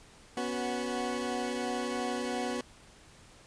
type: chord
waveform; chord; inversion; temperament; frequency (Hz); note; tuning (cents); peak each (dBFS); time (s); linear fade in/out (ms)
20% pulse; B suspended second; none; equal with one note detuned; 245.7 / 277.2 / 370; B3 / C#4 / F#4; -9 / 0 / 0; -29 / -34 / -32; 0.37-2.61; 2
effects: pink hiss -56 dBFS RMS until 3.46 s + resampled to 22050 Hz